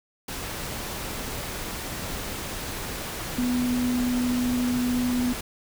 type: tone in noise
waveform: sine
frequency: 246.9 Hz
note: B3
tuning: in tune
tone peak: -22 dBFS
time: 3.38-5.33 s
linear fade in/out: 5 ms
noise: pink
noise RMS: -33 dBFS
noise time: 0.28-5.41 s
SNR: +8 dB
effects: none